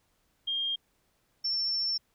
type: tone pair in turn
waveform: sine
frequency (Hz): 3215 / 5407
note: G7 / E8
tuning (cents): +43 / +43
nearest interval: major sixth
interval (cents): 900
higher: second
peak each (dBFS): -28 / -27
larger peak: second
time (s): 0.47-0.76 / 1.44-1.98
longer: second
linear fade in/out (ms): 10
effects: pink hiss -72 dBFS RMS until 2.14 s